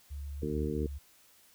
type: tone with pitch glide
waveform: sine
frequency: 71.2 to 70.59 Hz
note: C#2 to C#2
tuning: +47 to +32 cents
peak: -37 dBFS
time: 0.1-0.99 s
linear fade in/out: 20 ms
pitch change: -15 cents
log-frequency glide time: 0.54-0.75 s
type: harmonic tone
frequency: 75.3 Hz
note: D2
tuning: 44 cents sharp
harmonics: 1 / 2 / 3 / 4 / 5 / 6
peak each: -38 / -38 / -38 / -38 / -38 / -38 dBFS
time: 0.42-0.87 s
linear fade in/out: 5 ms
effects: white hiss -62 dBFS RMS until 1.54 s